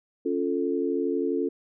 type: chord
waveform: sine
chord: Db augmented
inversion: none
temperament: equal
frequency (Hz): 277.2 / 349.2 / 440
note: Db4 / F4 / A4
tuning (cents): 0 / 0 / 0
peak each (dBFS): -28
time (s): 0.25-1.49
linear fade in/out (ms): 10
effects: none